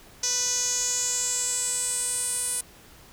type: tone with band-pass filter sweep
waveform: sawtooth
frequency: 493.9 Hz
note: B4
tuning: in tune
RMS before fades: -27 dBFS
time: 0.23-2.61 s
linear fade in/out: 5 ms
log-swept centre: 6000 to 9500 Hz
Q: 6.9
effects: pink hiss -51 dBFS RMS until 3.12 s